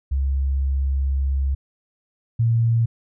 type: tone pair in turn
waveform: sine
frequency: 67.9 / 115.39 Hz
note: C#2 / A#2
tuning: -35 / -17 cents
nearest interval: major sixth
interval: 918 cents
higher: second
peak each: -18 / -15 dBFS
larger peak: second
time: 0.11-1.55 / 2.39-2.86 s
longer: first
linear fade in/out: 10 ms
effects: none